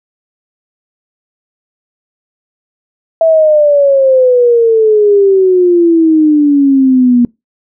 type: exponential sweep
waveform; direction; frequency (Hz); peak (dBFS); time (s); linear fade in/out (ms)
sine; down; 659.3 to 238.8; -4; 3.21-7.25; 2
effects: noise-tail reverb RT60 0.2 s tail -24 dB re dry